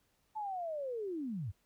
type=linear sweep; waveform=sine; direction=down; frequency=880 to 82.41 Hz; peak=-36 dBFS; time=0.35-1.52 s; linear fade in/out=20 ms; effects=pink hiss -75 dBFS RMS until 1.65 s